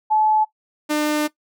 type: tone pair in turn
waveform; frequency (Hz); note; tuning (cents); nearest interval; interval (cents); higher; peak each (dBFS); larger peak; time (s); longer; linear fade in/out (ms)
sine / sawtooth; 862 / 300.9; A5 / D4; -36 / +42; octave + tritone; 1822; first; -14; neither; 0.1-0.45 / 0.89-1.28; second; 20
effects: noise-tail reverb RT60 0.1 s tail -18 dB re dry